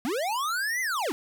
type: linear two-way sweep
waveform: square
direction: up then down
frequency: 220 to 2068 to 248.6 Hz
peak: -27 dBFS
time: 0.05-1.12 s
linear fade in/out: 0 ms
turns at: 0.81 s
effects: none